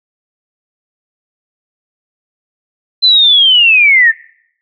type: linear sweep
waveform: sine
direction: down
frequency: 4100 to 1760 Hz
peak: -4 dBFS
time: 3.02-4.12 s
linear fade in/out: 20 ms
effects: noise-tail reverb RT60 0.7 s tail -23 dB re dry